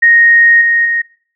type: tone with level steps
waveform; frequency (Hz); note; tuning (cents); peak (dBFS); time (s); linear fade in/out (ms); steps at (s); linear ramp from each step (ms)
sine; 1864.7; A#6; 0; -4 / -8 / -11; 0.02-1.02; 10; 0.61 / 0.85; 5
effects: noise-tail reverb RT60 0.5 s tail -21 dB re dry